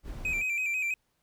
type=noise; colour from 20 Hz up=brown; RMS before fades=-39 dBFS; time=0.03-0.44 s; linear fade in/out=50 ms
type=tone with vibrato; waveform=triangle; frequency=2437 Hz; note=D#7; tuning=37 cents flat; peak=-26 dBFS; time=0.25-0.94 s; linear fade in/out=2 ms; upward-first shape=square; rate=6.1 Hz; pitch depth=59 cents each way
effects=pink hiss -75 dBFS RMS until 1.22 s